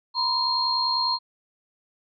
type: tone cluster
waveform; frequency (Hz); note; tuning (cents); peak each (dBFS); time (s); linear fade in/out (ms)
sine; 949 / 1019 / 4222; A#5 / C6 / C8; +31 / -46 / +15; -29 / -27 / -23; 0.14-1.19; 50
effects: none